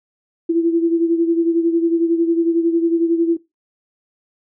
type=beating tone pair; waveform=sine; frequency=332.9 / 343.9 Hz; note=E4 / F4; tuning=+17 / -27 cents; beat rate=11 Hz; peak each=-14 / -21 dBFS; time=0.49-3.37 s; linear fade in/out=10 ms; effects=noise-tail reverb RT60 0.2 s tail -19 dB re dry